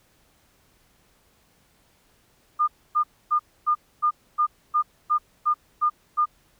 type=tone bursts; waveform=sine; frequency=1212 Hz; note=D#6; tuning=46 cents flat; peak=-17 dBFS; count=11; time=2.59-6.258 s; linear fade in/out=20 ms; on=88 ms; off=270 ms; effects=pink hiss -62 dBFS RMS until 6.59 s